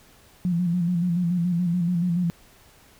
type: tone with vibrato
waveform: sine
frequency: 174.61 Hz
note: F3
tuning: in tune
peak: -20 dBFS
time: 0.45-2.3 s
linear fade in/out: 0 ms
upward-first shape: square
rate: 7 Hz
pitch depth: 52 cents each way
effects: pink hiss -54 dBFS RMS until 2.99 s